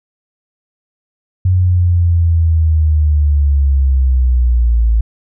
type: linear sweep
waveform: sine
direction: down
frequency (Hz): 92.5 to 55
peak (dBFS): -8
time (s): 1.45-5.01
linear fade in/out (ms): 5
effects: none